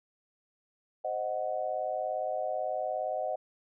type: chord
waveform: sine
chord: C diminished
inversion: none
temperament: equal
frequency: 523.3 / 622.3 / 740 Hz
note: C5 / Eb5 / Gb5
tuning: 0 / 0 / 0 cents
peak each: -37 / -33 / -34 dBFS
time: 1.04-3.36 s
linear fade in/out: 10 ms
effects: none